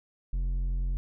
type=tone with low-pass filter; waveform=square; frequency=44.22 Hz; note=F1; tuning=22 cents sharp; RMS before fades=-29 dBFS; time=0.33-0.97 s; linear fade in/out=0 ms; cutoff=120 Hz; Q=0.52; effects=none